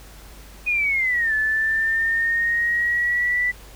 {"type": "linear two-way sweep", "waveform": "sine", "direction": "down then up", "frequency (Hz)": [2489, 1734, 1978], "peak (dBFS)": -18, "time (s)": [0.66, 3.52], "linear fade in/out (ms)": 20, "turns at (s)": 1.34, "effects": ["added 50 Hz sine -43 dBFS peak until 3.75 s", "pink hiss -46 dBFS RMS until 3.75 s"]}